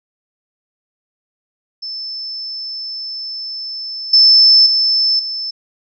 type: tone with level steps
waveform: sine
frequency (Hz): 5274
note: E8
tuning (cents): 0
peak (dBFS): -23 / -5 / -11 / -20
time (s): 1.82-5.51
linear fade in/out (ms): 10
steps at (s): 4.13 / 4.66 / 5.19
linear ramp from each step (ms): 5
effects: none